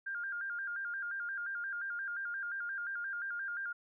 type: tone with vibrato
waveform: sine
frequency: 1500 Hz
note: F#6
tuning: 23 cents sharp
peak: -36 dBFS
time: 0.06-3.73 s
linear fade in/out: 10 ms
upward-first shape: square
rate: 5.7 Hz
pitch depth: 100 cents each way
effects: none